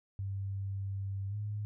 sine tone with pitch glide, 98 to 104.43 Hz, G2 to G#2, 0 to +10 cents, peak -34 dBFS, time 0.19-1.65 s, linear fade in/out 0 ms, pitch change +110 cents, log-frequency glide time 1.29-1.35 s, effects none

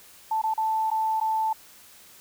sine tone with dropouts, 880 Hz, A5, in tune, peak -22 dBFS, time 0.31-1.53 s, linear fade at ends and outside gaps 5 ms, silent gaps 0.417-0.437 / 0.539-0.577 / 0.903-0.913 / 1.201-1.211 s, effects white hiss -51 dBFS RMS until 2.2 s

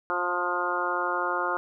harmonic tone with a mistuned harmonic, 177.4 Hz, F3, 27 cents sharp, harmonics 2 / 3 / 4 / 5 / 6 / 7 / 8, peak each -34 / -34 / -35 / -33 / -32 / -31 / -31 dBFS, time 0.1-1.57 s, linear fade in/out 0 ms, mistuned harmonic 6, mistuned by -19 cents, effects none

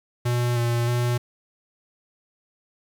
square tone with vibrato, 120 Hz, B2, 49 cents flat, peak -21 dBFS, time 0.25-1.18 s, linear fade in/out 10 ms, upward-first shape square, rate 1.6 Hz, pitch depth 19 cents each way, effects 9-bit

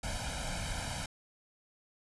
pink noise with comb filter, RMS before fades -37 dBFS, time 0.03-1.06 s, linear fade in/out 5 ms, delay 1.3 ms, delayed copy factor +0.95, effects resampled to 24000 Hz

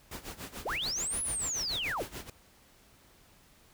pink noise with tremolo, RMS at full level -40 dBFS, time 0.11-2.3 s, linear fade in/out 5 ms, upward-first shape sine, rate 6.9 Hz, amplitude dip 85%
sine linear two-way sweep, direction up then down, 246.7 to 10548 to 246.7 Hz, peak -31 dBFS, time 0.65-2.03 s, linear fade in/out 10 ms, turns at 1.21 s
effects pink hiss -61 dBFS RMS until 3.73 s

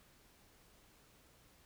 silence, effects pink hiss -66 dBFS RMS until 1.65 s

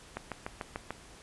click train, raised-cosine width 0.5 ms, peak -20 dBFS, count 6, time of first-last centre 0.17-0.906 s, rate 6.79 Hz, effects pink hiss -53 dBFS RMS until 1.22 s + resampled to 24000 Hz

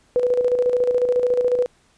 sine tone with tremolo, 493.9 Hz, B4, in tune, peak -14 dBFS, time 0.16-1.66 s, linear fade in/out 0 ms, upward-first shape square, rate 14 Hz, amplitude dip 50%, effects pink hiss -59 dBFS RMS until 1.97 s + resampled to 22050 Hz

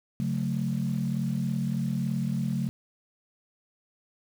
sine chord, F# minor, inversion second, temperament equal with one note detuned, 138.59 / 181.92 / 220 Hz, C#3 / F#3 / A3, 0 / -29 / 0 cents, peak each -29 / -30 / -30 dBFS, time 0.2-2.69 s, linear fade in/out 0 ms, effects tanh soft clip ceiling -17 dBFS + 8-bit

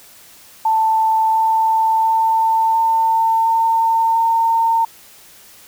sine tone with pitch steps, 885 / 890.1 / 895.3 / 900.5 / 905.7 / 910.9 Hz, A5 / A5 / A5 / A5 / A5 / A#5, +10 / +20 / +30 / +40 / +50 / -40 cents, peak -12 dBFS, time 0.65-4.85 s, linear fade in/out 5 ms, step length 700 ms, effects white hiss -44 dBFS RMS until 5.67 s

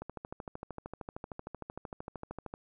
click train, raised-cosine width 1 ms, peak -26 dBFS, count 34, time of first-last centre 0.02-2.539 s, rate 13.1 Hz, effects none

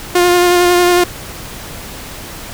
sawtooth tone with vibrato, 354 Hz, F4, 23 cents sharp, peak -4 dBFS, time 0.15-1.04 s, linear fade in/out 5 ms, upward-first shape sine, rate 11 Hz, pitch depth 17 cents each way, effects pink hiss -29 dBFS RMS until 2.53 s

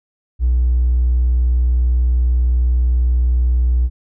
sine tone with hard clipping, 61.3 Hz, B1, 12 cents flat, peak -12 dBFS, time 0.39-3.9 s, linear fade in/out 50 ms, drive 1 dB, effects none

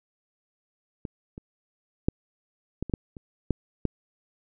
clicks, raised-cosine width 3 ms, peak -20 / -26 / -8 / -16 / -22 / -10 / -28 / -10 / -11 dBFS, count 9, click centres 1.052 / 1.379 / 2.085 / 2.826 / 2.897 / 2.938 / 3.168 / 3.507 / 3.853 s, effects none

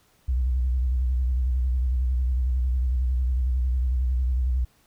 sine tone with vibrato, 63 Hz, B1, 35 cents sharp, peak -19 dBFS, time 0.28-4.65 s, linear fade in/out 10 ms, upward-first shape square, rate 11 Hz, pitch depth 66 cents each way, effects tanh soft clip ceiling -17 dBFS + pink hiss -62 dBFS RMS until 4.86 s

